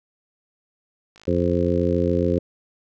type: click train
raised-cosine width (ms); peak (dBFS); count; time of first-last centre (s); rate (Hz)
0.2; -30; 66; 1.16-2.377; 53.4
type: harmonic tone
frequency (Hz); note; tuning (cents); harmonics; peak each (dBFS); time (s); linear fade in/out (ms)
87.4; F2; +2; 1 / 2 / 3 / 4 / 5 / 6; -25 / -25 / -25 / -25 / -25 / -25; 1.27-2.39; 10
effects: none